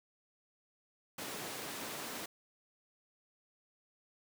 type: high-pass noise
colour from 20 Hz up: pink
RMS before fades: -43 dBFS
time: 1.18-2.26 s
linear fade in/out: 5 ms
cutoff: 230 Hz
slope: 12 dB/octave
effects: none